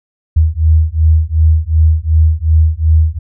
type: beating tone pair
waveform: sine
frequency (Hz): 78 / 80.7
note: D#2 / E2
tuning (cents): +5 / -36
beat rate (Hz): 2.7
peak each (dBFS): -10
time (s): 0.36-3.19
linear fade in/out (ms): 10
effects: none